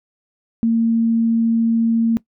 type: tone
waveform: sine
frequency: 228.5 Hz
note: A#3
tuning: 34 cents flat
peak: -13 dBFS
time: 0.63-2.17 s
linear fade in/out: 0 ms
effects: noise-tail reverb RT60 0.1 s tail -20 dB re dry